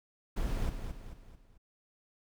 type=noise with echo; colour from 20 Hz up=brown; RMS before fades=-32 dBFS; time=0.36-0.7 s; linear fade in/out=10 ms; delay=220 ms; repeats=4; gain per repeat=-7 dB; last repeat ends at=1.58 s; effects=none